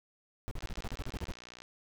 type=noise bursts; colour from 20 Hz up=brown; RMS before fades=-36 dBFS; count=12; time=0.48-1.315 s; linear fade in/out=0 ms; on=32 ms; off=41 ms
type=click train; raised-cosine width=0.2 ms; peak=-31 dBFS; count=63; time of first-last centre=0.59-1.62 s; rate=60.2 Hz
effects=none